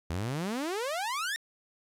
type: exponential sweep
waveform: sawtooth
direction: up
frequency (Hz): 77.78 to 1864.7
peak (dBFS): -27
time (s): 0.1-1.36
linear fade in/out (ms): 0
effects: low-pass 12000 Hz 12 dB/octave + 11-bit